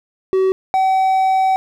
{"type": "tone pair in turn", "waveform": "triangle", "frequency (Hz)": [379.2, 761.7], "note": ["F#4", "G5"], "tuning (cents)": [43, -50], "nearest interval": "octave", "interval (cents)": 1207, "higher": "second", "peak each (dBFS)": -10, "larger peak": "neither", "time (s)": [[0.33, 0.52], [0.74, 1.56]], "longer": "second", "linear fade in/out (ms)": 0, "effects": []}